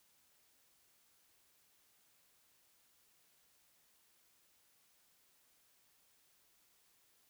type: silence
effects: white hiss -72 dBFS RMS until 7.29 s